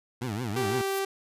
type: tone with vibrato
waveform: 20% pulse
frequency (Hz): 113.5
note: A#2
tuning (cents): -46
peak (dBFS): -25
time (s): 0.21-0.82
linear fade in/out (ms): 10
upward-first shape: triangle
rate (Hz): 5.9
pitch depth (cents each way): 270
type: tone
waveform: sawtooth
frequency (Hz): 389.9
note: G4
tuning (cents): -9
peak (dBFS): -23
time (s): 0.56-1.05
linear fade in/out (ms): 5
type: noise with exponential growth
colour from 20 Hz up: violet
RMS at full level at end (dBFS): -33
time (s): 0.6-0.99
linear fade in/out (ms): 2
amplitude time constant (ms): 84
effects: resampled to 32000 Hz